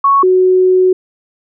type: tone pair in turn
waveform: sine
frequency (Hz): 1108.7 / 370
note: C#6 / F#4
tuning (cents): 0 / 0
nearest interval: octave + perfect fifth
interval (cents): 1900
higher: first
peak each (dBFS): -6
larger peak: neither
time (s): 0.04-0.23 / 0.23-0.93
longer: second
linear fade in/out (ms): 5
effects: none